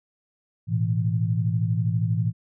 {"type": "chord", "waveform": "sine", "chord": "A suspended second", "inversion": "none", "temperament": "equal with one note detuned", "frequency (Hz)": [110, 122.41, 164.81], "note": ["A2", "B2", "E3"], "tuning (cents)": [0, -15, 0], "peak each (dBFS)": [-23, -27, -26], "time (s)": [0.67, 2.33], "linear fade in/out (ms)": 50, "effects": []}